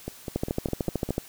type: two click trains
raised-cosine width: 2 ms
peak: -12 / -18 dBFS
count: 12 / 6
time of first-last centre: 0.36-1.181 / 0.08-1.09 s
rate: 13.4 / 4.95 Hz
effects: white hiss -48 dBFS RMS until 1.28 s